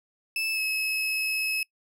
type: tone with pitch glide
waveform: 35% pulse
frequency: 2625 to 2578 Hz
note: E7 to E7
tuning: -8 to -39 cents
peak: -24 dBFS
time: 0.36-1.63 s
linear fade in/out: 2 ms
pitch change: -31 cents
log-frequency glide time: 0.53-0.6 s
effects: noise-tail reverb RT60 0.1 s tail -25 dB re dry